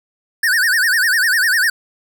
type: tone with vibrato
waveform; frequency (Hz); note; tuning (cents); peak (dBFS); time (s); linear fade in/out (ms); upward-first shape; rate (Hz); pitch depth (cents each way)
square; 1661.2; G#6; 0; -13; 0.43-1.7; 5; sine; 10; 210
effects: none